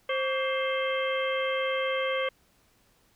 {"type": "harmonic tone with a mistuned harmonic", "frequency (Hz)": 527, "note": "C5", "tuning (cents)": 12, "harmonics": [1, 2, 3, 4, 5, 6], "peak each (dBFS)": [-28, -34, -38, -33, -40, -37], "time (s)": [0.09, 2.29], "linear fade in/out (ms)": 5, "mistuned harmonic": 2, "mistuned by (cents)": 140, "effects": ["pink hiss -65 dBFS RMS until 3.15 s"]}